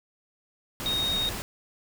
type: tone in noise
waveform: sine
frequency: 3729 Hz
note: A#7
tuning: in tune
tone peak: -25 dBFS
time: 0.86-1.29 s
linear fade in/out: 0 ms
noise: pink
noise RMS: -34 dBFS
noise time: 0.8-1.42 s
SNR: +6 dB
effects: none